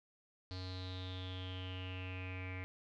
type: tone with low-pass filter sweep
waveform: square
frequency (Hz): 92.5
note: F#2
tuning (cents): 0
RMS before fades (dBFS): -44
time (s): 0.51-2.64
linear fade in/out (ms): 0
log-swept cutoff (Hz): 4400 to 2200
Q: 9.5
effects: none

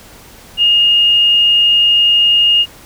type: tone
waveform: sine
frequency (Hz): 2844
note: F7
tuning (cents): +31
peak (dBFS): -7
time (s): 0.57-2.66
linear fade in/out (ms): 50
effects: pink hiss -39 dBFS RMS until 2.85 s

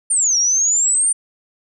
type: exponential two-way sweep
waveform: sine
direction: down then up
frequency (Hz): 9200 to 5550 to 9130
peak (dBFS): -13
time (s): 0.1-1.13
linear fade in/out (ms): 10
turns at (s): 0.38
effects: none

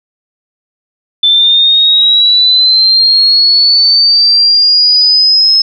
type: linear sweep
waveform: sine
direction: up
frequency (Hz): 3520 to 5190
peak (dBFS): -4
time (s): 1.23-5.62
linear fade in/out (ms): 5
effects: none

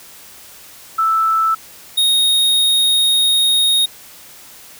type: tone pair in turn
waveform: sine / square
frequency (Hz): 1318.5 / 3729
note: E6 / A#7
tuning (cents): 0 / 0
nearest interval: octave + tritone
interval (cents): 1800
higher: second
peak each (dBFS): -12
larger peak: neither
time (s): 0.98-1.55 / 1.97-3.86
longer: second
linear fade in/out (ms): 10
effects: white hiss -40 dBFS RMS until 4.79 s

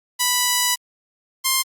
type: tone pair in turn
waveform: 5% pulse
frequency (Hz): 986 / 1054.3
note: B5 / C6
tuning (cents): -3 / +13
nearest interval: minor second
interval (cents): 116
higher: second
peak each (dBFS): -5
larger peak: neither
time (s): 0.19-0.76 / 1.44-1.63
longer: first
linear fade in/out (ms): 20
effects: Opus 48 kbps

